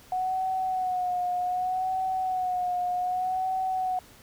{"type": "tone with vibrato", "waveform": "sine", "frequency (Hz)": 736, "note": "F#5", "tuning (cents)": -9, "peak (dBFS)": -25, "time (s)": [0.12, 3.99], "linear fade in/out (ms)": 2, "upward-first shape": "sine", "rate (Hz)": 0.65, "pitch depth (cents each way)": 43, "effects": ["pink hiss -53 dBFS RMS until 4.22 s"]}